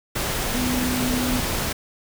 sine tone in noise, 250 Hz, B3, 21 cents sharp, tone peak -23 dBFS, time 0.54-1.4 s, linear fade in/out 10 ms, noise pink, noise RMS -25 dBFS, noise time 0.15-1.73 s, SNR -1 dB, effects none

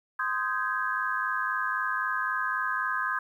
sine chord, Ab major seventh, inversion first, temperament just, 1038.3 / 1245.9 / 1557.4 / 1661.2 Hz, C6 / Eb6 / G6 / Ab6, -14 / +2 / -12 / 0 cents, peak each -32 dBFS, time 0.19-3.19 s, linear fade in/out 5 ms, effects 10-bit

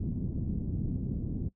white low-pass noise, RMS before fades -33 dBFS, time 0-1.49 s, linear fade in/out 10 ms, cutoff 240 Hz, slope 24 dB/octave, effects noise-tail reverb RT60 0.1 s tail -18 dB re dry

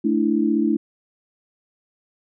sine chord, A suspended fourth, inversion none, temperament equal, 220 / 293.7 / 329.6 Hz, A3 / D4 / E4, 0 / 0 / 0 cents, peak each -21 dBFS, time 0.04-0.77 s, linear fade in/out 10 ms, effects none

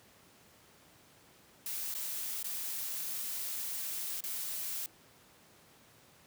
blue noise with dropouts, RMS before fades -38 dBFS, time 1.66-4.86 s, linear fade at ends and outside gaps 1 ms, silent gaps 1.941-1.949 / 2.429-2.443 / 4.206-4.238 s, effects pink hiss -61 dBFS RMS until 6.26 s + high-pass 100 Hz 12 dB/octave

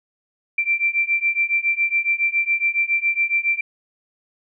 sine beating tone pair, 2348 / 2355.2 Hz, D7 / D7, -1 / +4 cents, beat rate 7.2 Hz, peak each -21 / -20 dBFS, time 0.58-3.61 s, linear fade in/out 5 ms, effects none

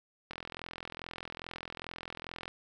click train, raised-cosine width 0.3 ms, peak -24 dBFS, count 93, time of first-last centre 0.31-2.48 s, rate 42.4 Hz, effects none

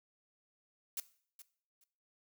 blue noise with echo, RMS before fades -38 dBFS, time 0.97-1 s, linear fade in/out 2 ms, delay 420 ms, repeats 2, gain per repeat -15 dB, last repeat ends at 1.84 s, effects noise-tail reverb RT60 0.5 s tail -17 dB re dry

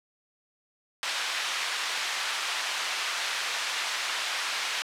white band-pass noise, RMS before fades -31 dBFS, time 1.03-4.82 s, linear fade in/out 0 ms, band 940 to 3800 Hz, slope 12 dB/octave, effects low-pass 12000 Hz 12 dB/octave

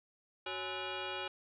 sine tone with frequency modulation, 1018 Hz, C6, 48 cents flat, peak -37 dBFS, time 0.46-1.28 s, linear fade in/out 5 ms, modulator 464 Hz, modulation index 5, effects none

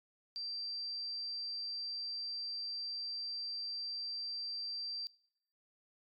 sine tone, 4699 Hz, D8, in tune, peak -38 dBFS, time 0.36-5.07 s, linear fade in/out 0 ms, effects noise-tail reverb RT60 0.7 s tail -23 dB re dry + MP3 96 kbps

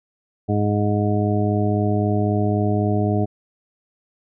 harmonic tone, 103.83 Hz, G#2, in tune, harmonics 1 / 2 / 3 / 4 / 6 / 7, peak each -20 / -23 / -25 / -26 / -28 / -28 dBFS, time 0.48-3.26 s, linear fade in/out 20 ms, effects none

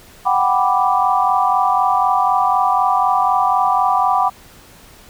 sine chord, G major seventh, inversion third, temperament equal, 740 / 784 / 987.8 / 1174.7 Hz, F#5 / G5 / B5 / D6, 0 / 0 / 0 / 0 cents, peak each -18 dBFS, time 0.25-4.3 s, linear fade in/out 20 ms, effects pink hiss -44 dBFS RMS until 5.09 s

